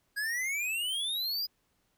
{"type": "exponential sweep", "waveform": "square", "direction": "up", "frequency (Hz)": [1630, 4979], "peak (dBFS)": -31, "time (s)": [0.16, 1.47], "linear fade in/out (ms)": 20, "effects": ["pink hiss -74 dBFS RMS until 1.97 s"]}